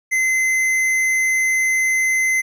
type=tone with tanh clipping; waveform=sine; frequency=2056 Hz; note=C7; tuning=31 cents flat; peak=-17 dBFS; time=0.11-2.42 s; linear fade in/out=20 ms; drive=14 dB; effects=none